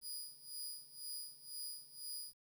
15% pulse tone with tremolo, 4916 Hz, D#8, 22 cents flat, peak -36 dBFS, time 0.01-2.34 s, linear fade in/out 50 ms, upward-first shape sine, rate 2 Hz, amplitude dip 85%, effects 11-bit

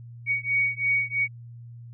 sine beating tone pair, 2241 / 2244 Hz, C#7 / C#7, +18 / +21 cents, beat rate 3 Hz, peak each -25 dBFS, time 0.26-1.28 s, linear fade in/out 50 ms, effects added 118 Hz sine -40 dBFS peak until 1.93 s

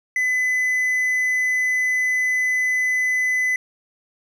triangle tone, 2010 Hz, B6, 30 cents sharp, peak -16 dBFS, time 0.16-3.56 s, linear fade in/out 2 ms, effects none

